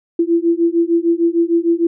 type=beating tone pair; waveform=sine; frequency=334 / 340.6 Hz; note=E4 / F4; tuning=+23 / -43 cents; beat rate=6.6 Hz; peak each=-15 dBFS; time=0.19-1.87 s; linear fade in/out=5 ms; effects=none